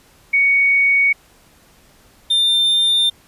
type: tone pair in turn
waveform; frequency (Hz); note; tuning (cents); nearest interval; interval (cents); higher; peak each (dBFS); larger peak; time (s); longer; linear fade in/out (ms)
sine / triangle; 2233 / 3601; C#7 / A7; +12 / +39; minor sixth; 827; second; -11 / -11; neither; 0.33-1.13 / 2.3-3.1; neither; 10
effects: pink hiss -51 dBFS RMS until 3.27 s + resampled to 32000 Hz